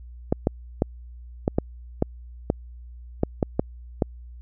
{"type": "clicks", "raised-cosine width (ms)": 2, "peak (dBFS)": -6, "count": 11, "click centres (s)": [0.325, 0.471, 0.821, 1.479, 1.585, 2.024, 2.501, 3.234, 3.428, 3.595, 4.022], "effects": ["added 60 Hz sine -39 dBFS peak until 4.41 s"]}